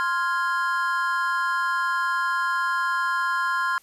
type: chord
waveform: triangle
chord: F minor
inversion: second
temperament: equal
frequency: 1046.5 / 1396.9 / 1661.2 Hz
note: C6 / F6 / Ab6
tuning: 0 / 0 / 0 cents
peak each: -23 / -24 / -27 dBFS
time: 0-3.78 s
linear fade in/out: 0 ms
effects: white hiss -57 dBFS RMS until 3.82 s + resampled to 32000 Hz